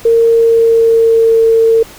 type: tone with pitch glide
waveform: sine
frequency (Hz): 459.7 to 452.6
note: A#4 to A4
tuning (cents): -24 to +49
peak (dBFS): -5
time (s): 0.05-1.83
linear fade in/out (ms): 5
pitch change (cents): -27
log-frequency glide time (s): 0.28-1.42
effects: pink hiss -35 dBFS RMS until 1.98 s